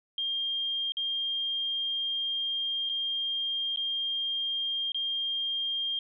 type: tone with dropouts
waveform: sine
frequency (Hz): 3208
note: G7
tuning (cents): +39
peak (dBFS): -28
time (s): 0.18-5.99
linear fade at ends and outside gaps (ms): 2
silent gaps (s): 0.921-0.969 / 2.892-2.896 / 3.761-3.772 / 4.92-4.945
effects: none